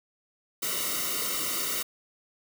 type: noise with comb filter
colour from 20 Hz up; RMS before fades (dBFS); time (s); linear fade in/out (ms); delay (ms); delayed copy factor
white; -30; 0.62-1.83; 10; 1.2; -1
effects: none